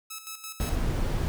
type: tone with tremolo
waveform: 5% pulse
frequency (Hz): 1298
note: E6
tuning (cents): -27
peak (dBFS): -24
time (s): 0.1-0.76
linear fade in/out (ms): 10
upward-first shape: square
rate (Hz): 5.9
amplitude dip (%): 65
type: noise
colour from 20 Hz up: brown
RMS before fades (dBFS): -27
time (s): 0.6-1.28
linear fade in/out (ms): 0
effects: none